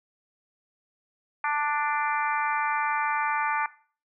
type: harmonic tone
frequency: 294.8 Hz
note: D4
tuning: 7 cents sharp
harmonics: 3 / 4 / 5 / 6 / 7 / 8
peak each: -28 / -30 / -32 / -34 / -35 / -36 dBFS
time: 1.44-3.66 s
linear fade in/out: 2 ms
effects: noise-tail reverb RT60 0.4 s tail -17 dB re dry